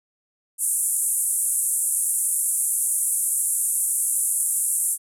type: band-pass noise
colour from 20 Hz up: white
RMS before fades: -23 dBFS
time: 0.58-4.98 s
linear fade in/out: 50 ms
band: 8300 to 11000 Hz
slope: 48 dB/octave
effects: none